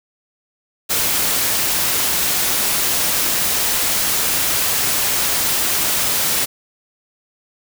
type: noise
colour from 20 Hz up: white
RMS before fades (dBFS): -18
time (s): 0.89-6.46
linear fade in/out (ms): 20
effects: none